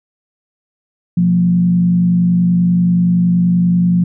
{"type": "tone with frequency modulation", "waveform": "sine", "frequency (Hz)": 176.6, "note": "F3", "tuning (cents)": 20, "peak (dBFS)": -9, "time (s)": [1.17, 4.04], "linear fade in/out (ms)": 5, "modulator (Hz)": 50.5, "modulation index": 0.44, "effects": []}